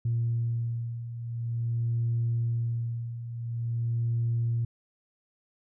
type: beating tone pair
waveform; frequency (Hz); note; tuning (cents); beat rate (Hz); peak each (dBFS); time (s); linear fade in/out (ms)
sine; 116.54 / 117.01; A#2 / A#2; 0 / +7; 0.47; -32 / -27; 0.05-4.65; 5
effects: tanh soft clip ceiling -20 dBFS